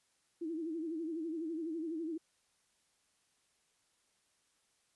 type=tone with vibrato; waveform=sine; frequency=324.3 Hz; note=E4; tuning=28 cents flat; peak=-36 dBFS; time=0.41-2.18 s; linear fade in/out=10 ms; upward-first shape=sine; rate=12 Hz; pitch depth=95 cents each way; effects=white hiss -75 dBFS RMS until 4.95 s + resampled to 24000 Hz